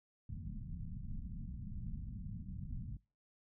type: low-pass noise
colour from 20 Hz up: pink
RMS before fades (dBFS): -44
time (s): 0.29-2.97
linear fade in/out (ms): 5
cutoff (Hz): 220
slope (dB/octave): 48
effects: noise-tail reverb RT60 0.3 s tail -23 dB re dry